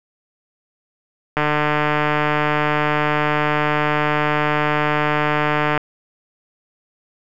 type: click train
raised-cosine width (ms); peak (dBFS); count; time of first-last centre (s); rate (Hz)
0.5; -3; 662; 1.37-5.777; 150
effects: none